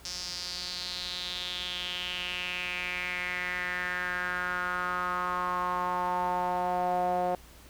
sawtooth tone with band-pass filter sweep, 179.6 Hz, F3, 49 cents sharp, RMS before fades -32 dBFS, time 0.05-7.35 s, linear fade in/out 2 ms, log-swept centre 5400 to 650 Hz, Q 4.9, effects added 60 Hz sine -54 dBFS peak until 7.69 s + pink hiss -54 dBFS RMS until 7.69 s

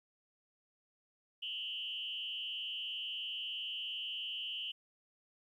sine tone with frequency modulation, 2982 Hz, F#7, 13 cents sharp, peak -38 dBFS, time 1.42-4.72 s, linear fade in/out 10 ms, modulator 185 Hz, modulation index 1, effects 12-bit

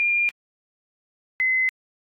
sine tone pair in turn, 2404 / 2044 Hz, D7 / C7, +40 / -41 cents, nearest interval minor third, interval 281 cents, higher first, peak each -18 / -18 dBFS, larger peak neither, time 0-0.29 / 1.4-1.69 s, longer neither, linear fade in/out 0 ms, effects AAC 48 kbps

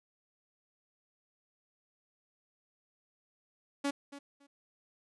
sawtooth tone with echo, 281.9 Hz, C#4, 29 cents sharp, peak -26 dBFS, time 3.84-3.91 s, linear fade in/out 10 ms, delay 280 ms, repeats 2, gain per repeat -15 dB, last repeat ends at 4.47 s, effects resampled to 24000 Hz

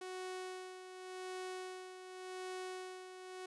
sawtooth tone with tremolo, 370.3 Hz, F#4, 1 cent sharp, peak -38 dBFS, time 0.01-3.46 s, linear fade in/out 5 ms, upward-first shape sine, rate 0.88 Hz, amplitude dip 60%, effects resampled to 24000 Hz

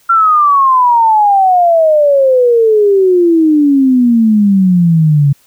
sine exponential sweep, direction down, 1374 to 138.59 Hz, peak -5 dBFS, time 0.09-5.33 s, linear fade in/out 10 ms, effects white hiss -50 dBFS RMS until 5.46 s

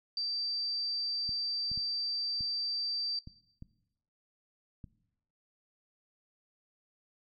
sine tone, 4667 Hz, D8, 12 cents flat, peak -31 dBFS, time 0.17-3.19 s, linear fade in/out 2 ms
clicks, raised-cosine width 5 ms, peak -33 dBFS, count 7, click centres 1.292 / 1.716 / 1.776 / 2.408 / 3.274 / 3.624 / 4.842 s
effects noise-tail reverb RT60 0.9 s tail -18 dB re dry

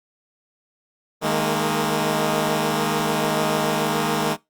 10% pulse chord, D# suspended fourth, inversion none, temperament equal with one note detuned, 155.56 / 207.7 / 229.9 Hz, D#3 / G#3 / A#3, 0 / 0 / -24 cents, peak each -16 dBFS, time 1.21-4.37 s, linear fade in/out 50 ms, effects noise-tail reverb RT60 0.2 s tail -21 dB re dry + Opus 48 kbps

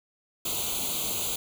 white noise with comb filter, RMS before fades -30 dBFS, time 0.45-1.36 s, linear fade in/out 5 ms, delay 0.28 ms, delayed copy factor +1, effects none

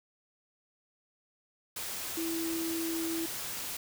sine tone in noise, 329.6 Hz, E4, in tune, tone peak -32 dBFS, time 2.17-3.26 s, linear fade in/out 5 ms, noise white, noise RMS -38 dBFS, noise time 1.76-3.77 s, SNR +3 dB, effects none

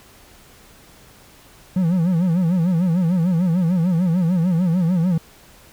triangle tone with vibrato, 174.61 Hz, F3, in tune, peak -13 dBFS, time 1.76-5.18 s, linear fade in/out 5 ms, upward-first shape sine, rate 6.7 Hz, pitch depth 140 cents each way, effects pink hiss -48 dBFS RMS until 5.72 s

